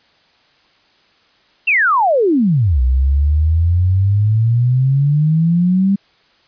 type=exponential two-way sweep; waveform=sine; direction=down then up; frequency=2794 to 61.74 to 199.9 Hz; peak=-10 dBFS; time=1.67-5.96 s; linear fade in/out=10 ms; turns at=2.81 s; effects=white hiss -54 dBFS RMS until 6.47 s + resampled to 11025 Hz